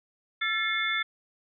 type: tone cluster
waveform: sine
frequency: 1347 / 1747 / 2155 / 3501 Hz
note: E6 / A6 / C#7 / A7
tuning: +37 / -13 / -49 / -9 cents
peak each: -33 / -31 / -29 / -32 dBFS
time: 0.41-1.03 s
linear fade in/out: 10 ms
effects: none